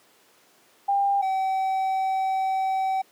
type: tone pair in turn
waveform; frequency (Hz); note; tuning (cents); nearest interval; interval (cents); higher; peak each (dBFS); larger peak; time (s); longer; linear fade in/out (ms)
sine / triangle; 798 / 764.9; G5 / G5; +31 / -43; minor second; 74; first; -19 / -20; first; 0.88-1.22 / 1.22-3.02; second; 10
effects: pink hiss -58 dBFS RMS until 3.11 s + high-pass 300 Hz 12 dB/octave